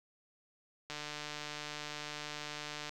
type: click train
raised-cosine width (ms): 0.2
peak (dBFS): -24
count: 298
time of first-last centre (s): 0.9-2.893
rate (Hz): 149
effects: none